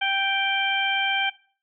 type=harmonic tone; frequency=784 Hz; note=G5; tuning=in tune; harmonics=1 / 2 / 3 / 4; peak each=-27 / -27 / -27 / -27 dBFS; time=0.01-1.3 s; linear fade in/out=10 ms; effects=noise-tail reverb RT60 0.4 s tail -18 dB re dry